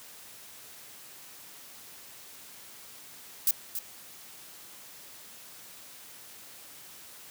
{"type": "noise with echo", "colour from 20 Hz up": "violet", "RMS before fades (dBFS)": -23, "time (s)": [3.47, 3.51], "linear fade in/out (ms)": 2, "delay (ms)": 280, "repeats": 1, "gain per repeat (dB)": -10, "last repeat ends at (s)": 3.79, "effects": ["white hiss -49 dBFS RMS until 7.3 s", "high-pass 80 Hz 12 dB/octave"]}